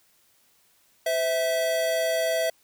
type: tone pair together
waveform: square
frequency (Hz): 512 / 655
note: C5 / E5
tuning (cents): -38 / -11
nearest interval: major third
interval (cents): 427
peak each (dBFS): -31 / -24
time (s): 1.06-2.5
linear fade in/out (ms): 5
effects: white hiss -63 dBFS RMS until 2.63 s